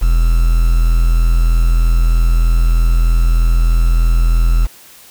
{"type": "tone with quantisation", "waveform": "triangle", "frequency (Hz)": 41.59, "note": "E1", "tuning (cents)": 16, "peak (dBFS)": -6, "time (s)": [0.01, 4.67], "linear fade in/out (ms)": 20, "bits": 5, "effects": ["white hiss -41 dBFS RMS until 5.1 s"]}